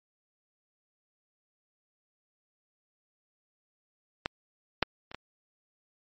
clicks, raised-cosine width 0.3 ms, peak -12 / -6 / -27 / -20 dBFS, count 4, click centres 4.259 / 4.827 / 5.115 / 5.146 s, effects MP3 32 kbps

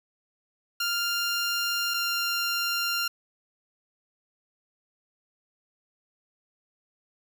15% pulse tone pair in turn, 1396.9 / 1390.9 Hz, F6 / F6, 0 / -7 cents, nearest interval unison, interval 7 cents, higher first, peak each -19 dBFS, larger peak neither, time 0.8-1.94 / 1.94-3.08 s, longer neither, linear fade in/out 5 ms, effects none

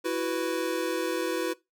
square chord, E suspended second, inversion none, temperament equal, 329.6 / 370 / 493.9 Hz, E4 / F#4 / B4, 0 / 0 / 0 cents, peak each -32 dBFS, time 0.04-1.54 s, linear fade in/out 20 ms, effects noise-tail reverb RT60 0.2 s tail -20 dB re dry

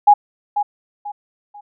sine tone with echo, 825 Hz, G#5, 12 cents flat, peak -5 dBFS, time 0.07-0.14 s, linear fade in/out 10 ms, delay 490 ms, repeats 3, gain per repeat -10 dB, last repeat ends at 1.61 s, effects none

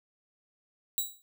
5% pulse tone with exponential decay, 3886 Hz, B7, 29 cents flat, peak -17 dBFS, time 0.98-1.22 s, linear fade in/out 0 ms, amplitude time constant 51 ms, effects none

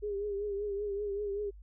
sine tone with vibrato, 406.6 Hz, G#4, 37 cents flat, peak -32 dBFS, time 0.02-1.51 s, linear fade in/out 20 ms, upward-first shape triangle, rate 5.2 Hz, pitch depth 65 cents each way, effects added 50 Hz sine -48 dBFS peak until 1.62 s

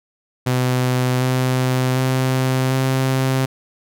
sawtooth tone with pitch steps, 126.7 / 128.39 / 130.11 / 131.85 Hz, B2 / C3 / C3 / C3, +45 / -32 / -9 / +14 cents, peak -12 dBFS, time 0.46-3.46 s, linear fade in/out 10 ms, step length 750 ms, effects none

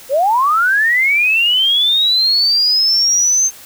sine linear sweep, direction up, 500 to 6340 Hz, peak -10 dBFS, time 0.09-3.51 s, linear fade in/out 50 ms, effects white hiss -38 dBFS RMS until 3.65 s

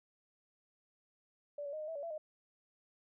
sine tone with pitch steps, 581 / 567 / 619 / 613 / 651 / 571 / 671 / 616 Hz, D5 / C#5 / D#5 / D#5 / E5 / D5 / E5 / D#5, -19 / +39 / -9 / -26 / -22 / -49 / +31 / -17 cents, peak -39 dBFS, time 1.58-2.18 s, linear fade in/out 5 ms, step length 75 ms, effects none

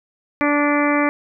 harmonic tone, 291.5 Hz, D4, 13 cents flat, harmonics 1 / 2 / 3 / 4 / 5 / 6 / 7 / 8, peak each -18 / -22 / -26 / -23 / -29 / -27 / -25 / -27 dBFS, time 0.41-1.09 s, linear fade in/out 0 ms, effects none

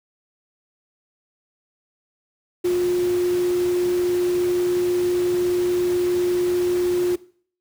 sine tone in noise, 356.3 Hz, F4, 35 cents sharp, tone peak -17 dBFS, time 2.64-7.16 s, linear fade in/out 10 ms, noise pink, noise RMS -35 dBFS, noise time 2.64-7.16 s, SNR +15 dB, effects noise-tail reverb RT60 0.5 s tail -19 dB re dry + high-pass 80 Hz 12 dB/octave

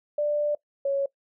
sine tone pair in turn, 591 / 554.4 Hz, D5 / C#5, +11 / 0 cents, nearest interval minor second, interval 111 cents, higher first, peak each -22 dBFS, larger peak neither, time 0.18-0.55 / 0.85-1.06 s, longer first, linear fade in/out 5 ms, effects noise-tail reverb RT60 0.1 s tail -21 dB re dry

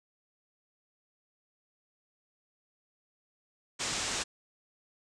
white low-pass noise, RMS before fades -34 dBFS, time 3.79-4.24 s, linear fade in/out 20 ms, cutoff 8100 Hz, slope 48 dB/octave, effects none

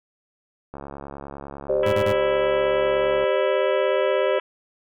click train, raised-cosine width 1 ms, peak -21 dBFS, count 176, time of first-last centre 0.74-3.24 s, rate 70 Hz
sine chord, G suspended fourth, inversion none, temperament equal with one note detuned, 392 / 523.3 / 600 Hz, G4 / C5 / D5, 0 / 0 / +37 cents, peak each -24 / -22 / -23 dBFS, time 1.69-4.39 s, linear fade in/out 5 ms
harmonic tone, 329.6 Hz, E4, in tune, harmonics 3 / 4 / 5 / 6 / 7 / 8 / 9 / 10, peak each -31 / -33 / -35 / -37 / -38 / -39 / -40 / -41 dBFS, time 1.83-4.4 s, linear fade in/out 2 ms
sawtooth tone bursts, 103.83 Hz, G#2, in tune, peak -21 dBFS, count 3, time 1.86-2.125 s, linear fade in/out 5 ms, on 65 ms, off 35 ms
effects none

